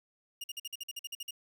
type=tone bursts; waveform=sawtooth; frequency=2841 Hz; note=F7; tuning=29 cents sharp; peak=-34 dBFS; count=12; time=0.41-1.309 s; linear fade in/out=5 ms; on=30 ms; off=49 ms; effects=12-bit